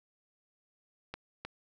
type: clicks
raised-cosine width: 0.3 ms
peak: -23 dBFS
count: 2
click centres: 1.14 / 1.45 s
effects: none